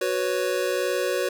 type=chord; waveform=square; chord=F# suspended fourth; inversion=none; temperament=just; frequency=370 / 493.3 / 555 Hz; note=F#4 / B4 / C#5; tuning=0 / -2 / +2 cents; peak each=-28 / -28 / -28 dBFS; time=0.01-1.29 s; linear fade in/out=5 ms; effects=none